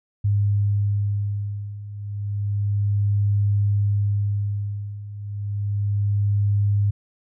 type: beating tone pair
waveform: sine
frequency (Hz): 101.7 / 102.01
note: G#2 / G#2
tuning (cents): -36 / -31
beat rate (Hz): 0.31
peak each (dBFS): -24 / -21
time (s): 0.24-6.91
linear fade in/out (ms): 10
effects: none